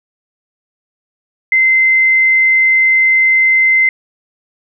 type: tone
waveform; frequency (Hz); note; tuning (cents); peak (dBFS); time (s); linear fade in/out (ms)
sine; 2070; C7; -19; -7; 1.52-3.89; 2
effects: none